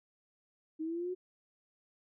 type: linear sweep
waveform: sine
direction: up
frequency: 311.1 to 370.8 Hz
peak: -34 dBFS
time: 0.79-1.15 s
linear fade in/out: 20 ms
effects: none